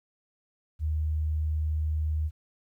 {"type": "tone", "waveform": "sine", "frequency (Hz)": 77.3, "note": "D#2", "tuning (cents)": -11, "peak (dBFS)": -25, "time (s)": [0.79, 2.31], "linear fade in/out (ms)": 50, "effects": ["11-bit"]}